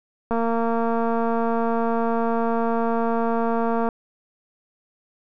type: click train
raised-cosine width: 1 ms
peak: -11 dBFS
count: 824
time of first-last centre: 0.31-3.888 s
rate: 230 Hz
effects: none